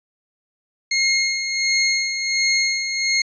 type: tone with tremolo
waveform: 20% pulse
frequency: 2147 Hz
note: C7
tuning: 44 cents sharp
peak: -10 dBFS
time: 0.91-3.22 s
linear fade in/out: 5 ms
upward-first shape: sine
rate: 1.4 Hz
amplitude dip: 55%
effects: resampled to 16000 Hz